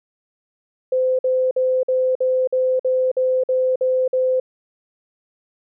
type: tone bursts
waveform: sine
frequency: 514 Hz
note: C5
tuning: 31 cents flat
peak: -15 dBFS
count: 11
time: 0.92-4.4 s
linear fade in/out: 5 ms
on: 270 ms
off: 51 ms
effects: none